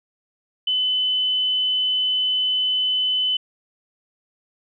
sine tone, 3020 Hz, F#7, 35 cents sharp, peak -18 dBFS, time 0.67-3.37 s, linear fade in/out 5 ms, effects none

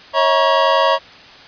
square tone cluster, 550 / 641 / 950 / 1111 Hz, C#5 / E5 / A#5 / C#6, -14 / -49 / +33 / +4 cents, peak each -18 dBFS, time 0.13-0.99 s, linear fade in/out 50 ms, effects white hiss -40 dBFS RMS until 1.47 s + resampled to 11025 Hz

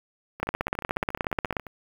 two click trains, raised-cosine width 0.5 ms, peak -9 / -23 dBFS, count 20 / 19, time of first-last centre 0.43-1.568 / 0.4-1.668 s, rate 16.7 / 14.2 Hz, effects 7-bit

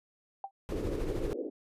sine tone with exponential decay, 784 Hz, G5, in tune, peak -31 dBFS, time 0.44-0.51 s, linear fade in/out 2 ms, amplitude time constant 15 ms
brown noise with tremolo, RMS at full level -34 dBFS, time 0.69-1.33 s, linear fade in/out 0 ms, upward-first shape sine, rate 13 Hz, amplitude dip 45%
pink band-pass noise, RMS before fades -37 dBFS, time 0.71-1.5 s, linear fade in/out 10 ms, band 300 to 500 Hz, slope 48 dB/octave
effects resampled to 32000 Hz

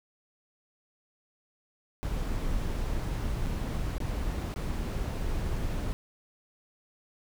brown noise with dropouts, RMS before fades -31 dBFS, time 2.03-5.93 s, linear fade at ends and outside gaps 0 ms, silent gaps 3.461-3.467 / 3.982-4.003 / 4.54-4.561 s, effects none

